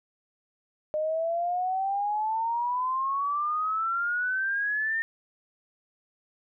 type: exponential sweep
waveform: sine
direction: up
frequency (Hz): 608 to 1828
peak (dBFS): -25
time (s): 0.94-5.02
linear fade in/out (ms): 0
effects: none